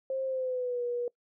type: tone with pitch glide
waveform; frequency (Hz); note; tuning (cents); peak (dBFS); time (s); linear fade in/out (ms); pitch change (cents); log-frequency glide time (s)
sine; 530 to 483.2; C5 to B4; +22 to -38; -29; 0.1-1.08; 2; -160; 0.25-0.83
effects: noise-tail reverb RT60 0.1 s tail -23 dB re dry